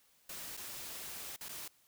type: noise with dropouts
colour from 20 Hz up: white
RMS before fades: -45 dBFS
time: 0.29-1.68 s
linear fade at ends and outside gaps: 5 ms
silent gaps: 0.569-0.573 / 1.363-1.408 / 1.486-1.49 s
effects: white hiss -69 dBFS RMS until 1.87 s